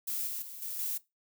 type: noise with level steps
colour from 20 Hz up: violet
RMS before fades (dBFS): -34 / -37 / -45 / -38 / -34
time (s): 0.07-0.98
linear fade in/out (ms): 10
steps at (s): 0.27 / 0.42 / 0.62 / 0.79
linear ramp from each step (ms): 2
effects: noise-tail reverb RT60 0.2 s tail -19 dB re dry